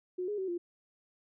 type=tone with pitch steps; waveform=sine; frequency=363.8 / 415.4 / 379.5 / 347.7 Hz; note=F#4 / G#4 / F#4 / F4; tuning=-29 / 0 / +44 / -8 cents; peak=-32 dBFS; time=0.18-0.58 s; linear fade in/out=10 ms; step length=100 ms; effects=none